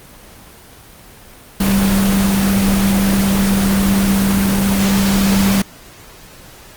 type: tone in noise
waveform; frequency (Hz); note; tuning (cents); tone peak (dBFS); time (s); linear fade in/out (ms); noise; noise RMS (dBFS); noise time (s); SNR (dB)
sine; 196; G3; 0; -12; 1.6-5.62; 5; pink; -19; 1.6-5.62; +4
effects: pink hiss -40 dBFS RMS until 6.76 s + Opus 24 kbps